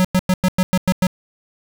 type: tone bursts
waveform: square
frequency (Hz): 184.5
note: F#3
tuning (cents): -5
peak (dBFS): -13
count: 8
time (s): 0-1.068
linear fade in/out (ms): 0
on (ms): 46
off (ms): 100
effects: none